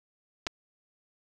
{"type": "clicks", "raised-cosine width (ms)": 0.2, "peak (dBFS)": -15, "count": 2, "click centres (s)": [0.467, 0.47], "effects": []}